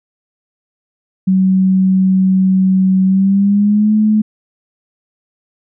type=tone with pitch glide; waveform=sine; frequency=188.6 to 214.2 Hz; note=F#3 to A3; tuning=+33 to -46 cents; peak=-8 dBFS; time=1.27-4.22 s; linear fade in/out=10 ms; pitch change=+221 cents; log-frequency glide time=3.05-3.93 s; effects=none